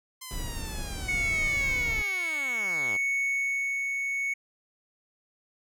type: linear sweep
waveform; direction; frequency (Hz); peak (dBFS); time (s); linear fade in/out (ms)
5% pulse; down; 1046.5 to 87.31; -27; 0.21-2.97; 10
type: noise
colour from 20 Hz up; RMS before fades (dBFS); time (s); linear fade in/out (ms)
brown; -35; 0.31-2.02; 0
type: tone with tremolo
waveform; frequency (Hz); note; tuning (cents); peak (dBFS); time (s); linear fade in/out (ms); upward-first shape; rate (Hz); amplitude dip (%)
triangle; 2217; C#7; 0; -23; 1.08-4.34; 10; sine; 0.61; 30
effects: none